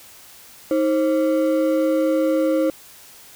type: ring-modulated tone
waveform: triangle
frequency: 423.6 Hz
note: G#4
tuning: 34 cents sharp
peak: -11 dBFS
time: 0.71-2.7 s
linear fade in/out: 2 ms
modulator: 108 Hz
effects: white hiss -45 dBFS RMS until 3.35 s